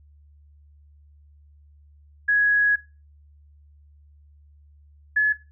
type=tone pair in turn; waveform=sine; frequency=1669 / 1707 Hz; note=G#6 / G#6; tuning=+8 / +47 cents; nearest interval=unison; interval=39 cents; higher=second; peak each=-16 / -15 dBFS; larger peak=second; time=2.28-2.76 / 5.16-5.33 s; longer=first; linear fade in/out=10 ms; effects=noise-tail reverb RT60 0.3 s tail -19 dB re dry + added 73 Hz sine -50 dBFS peak until 5.51 s